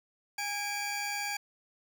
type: tone pair together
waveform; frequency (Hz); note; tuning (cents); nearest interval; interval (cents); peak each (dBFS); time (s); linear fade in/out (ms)
20% pulse; 820.5 / 2323; G#5 / D7; -21 / -20; octave + tritone; 1801; -30 / -31; 0.38-1.37; 5
effects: none